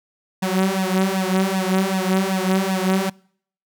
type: tone with flanger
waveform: sawtooth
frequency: 189.3 Hz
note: F#3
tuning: 40 cents sharp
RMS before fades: -20 dBFS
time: 0.42-3.1 s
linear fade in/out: 10 ms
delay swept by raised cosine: 1.1 to 5.4 ms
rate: 2.6 Hz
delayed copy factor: +0.9
effects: noise-tail reverb RT60 0.6 s tail -26 dB re dry

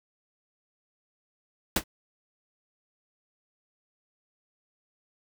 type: noise with exponential decay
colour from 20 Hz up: pink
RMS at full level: -17 dBFS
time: 1.76-1.84 s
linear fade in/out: 5 ms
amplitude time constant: 16 ms
effects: none

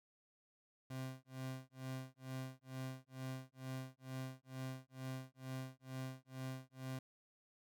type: tone with tremolo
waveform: 30% pulse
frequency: 130.81 Hz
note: C3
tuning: in tune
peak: -39 dBFS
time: 0.9-6.99 s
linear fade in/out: 5 ms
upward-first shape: sine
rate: 2.2 Hz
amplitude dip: 100%
effects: none

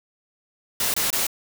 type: noise bursts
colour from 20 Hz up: white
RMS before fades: -23 dBFS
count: 3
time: 0.8-1.268 s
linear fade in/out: 2 ms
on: 140 ms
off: 24 ms
effects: none

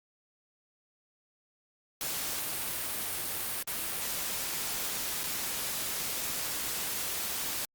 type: noise with dropouts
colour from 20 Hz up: white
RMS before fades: -34 dBFS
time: 2.01-7.65 s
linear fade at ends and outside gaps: 1 ms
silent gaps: 3.628-3.674 / 5.234-5.238 s
effects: Opus 48 kbps

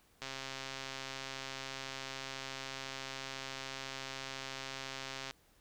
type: click train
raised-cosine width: 0.2 ms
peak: -24 dBFS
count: 683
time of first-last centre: 0.22-5.31 s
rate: 134 Hz
effects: pink hiss -68 dBFS RMS until 5.6 s

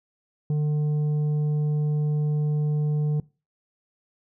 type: tone with tanh clipping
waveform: sine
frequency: 150 Hz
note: D3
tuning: 37 cents sharp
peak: -22 dBFS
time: 0.5-3.2 s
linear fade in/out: 2 ms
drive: 6 dB
effects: noise-tail reverb RT60 0.3 s tail -21 dB re dry

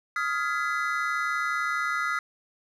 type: chord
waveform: triangle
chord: F half-diminished seventh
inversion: third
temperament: just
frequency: 1257.2 / 1396.9 / 1676.3 / 2012 Hz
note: Eb6 / F6 / Ab6 / Cb7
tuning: +18 / 0 / +16 / +32 cents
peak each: -28 / -28 / -33 / -30 dBFS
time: 0.16-2.19 s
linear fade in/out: 2 ms
effects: none

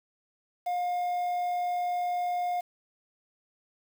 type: tone with quantisation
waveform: triangle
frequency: 712 Hz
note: F5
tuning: 33 cents sharp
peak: -25 dBFS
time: 0.66-2.61 s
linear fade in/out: 10 ms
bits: 8
effects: none

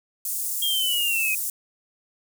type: high-pass noise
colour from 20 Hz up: pink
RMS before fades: -28 dBFS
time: 0.25-1.5 s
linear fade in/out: 2 ms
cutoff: 8000 Hz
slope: 24 dB/octave
type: linear sweep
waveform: sine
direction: down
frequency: 3265 to 2500 Hz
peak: -22 dBFS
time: 0.62-1.35 s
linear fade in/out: 5 ms
effects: none

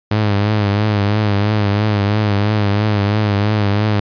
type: tone with vibrato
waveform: sawtooth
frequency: 103.8 Hz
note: G#2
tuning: in tune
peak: -9 dBFS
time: 0.11-4 s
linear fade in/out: 5 ms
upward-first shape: triangle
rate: 3 Hz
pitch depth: 74 cents each way
effects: resampled to 11025 Hz

